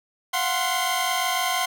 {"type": "tone cluster", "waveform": "sawtooth", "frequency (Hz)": [695, 741, 1048, 2038, 3172], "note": ["F5", "F#5", "C6", "C7", "G7"], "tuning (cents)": [-9, 2, 2, -46, 20], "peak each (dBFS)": [-27, -23, -23, -29, -27], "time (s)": [0.33, 1.66], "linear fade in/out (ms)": 10, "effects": []}